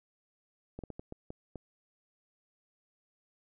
slowing click train, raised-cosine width 2 ms, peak -28 dBFS, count 7, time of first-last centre 0.79-1.557 s, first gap 47 ms, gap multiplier 1.4, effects none

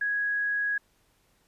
sine tone, 1661.2 Hz, G#6, in tune, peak -25 dBFS, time 0.01-0.78 s, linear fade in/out 5 ms, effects pink hiss -67 dBFS RMS until 1.47 s + resampled to 32000 Hz

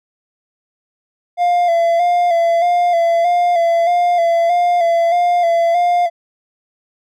triangle tone with vibrato, 690 Hz, F5, 21 cents flat, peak -9 dBFS, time 1.37-6.1 s, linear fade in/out 50 ms, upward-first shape square, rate 1.6 Hz, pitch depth 36 cents each way, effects none

